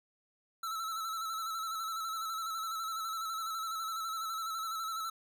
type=tone with vibrato; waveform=square; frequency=1318.5 Hz; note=E6; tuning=in tune; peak=-36 dBFS; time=0.63-5.1 s; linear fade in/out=5 ms; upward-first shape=square; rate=12 Hz; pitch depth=35 cents each way; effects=none